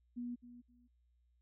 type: tone with echo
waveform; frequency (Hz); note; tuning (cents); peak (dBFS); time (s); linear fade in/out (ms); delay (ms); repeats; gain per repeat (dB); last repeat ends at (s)
sine; 242.2; B3; -34; -39; 0.16-0.36; 20; 260; 2; -13; 0.88
effects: added 60 Hz sine -70 dBFS peak until 1.41 s